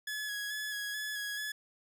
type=tone with vibrato; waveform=sawtooth; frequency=1687 Hz; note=G#6; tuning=27 cents sharp; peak=-32 dBFS; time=0.07-1.52 s; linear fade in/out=5 ms; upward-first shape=square; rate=2.3 Hz; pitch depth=22 cents each way; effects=none